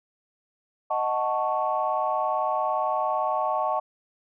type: chord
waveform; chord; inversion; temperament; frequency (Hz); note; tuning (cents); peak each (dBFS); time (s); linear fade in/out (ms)
sine; D# half-diminished seventh; none; equal; 622.3 / 740 / 880 / 1108.7; D#5 / F#5 / A5 / C#6; 0 / 0 / 0 / 0; -28; 0.9-3.8; 10
effects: tanh soft clip ceiling -12 dBFS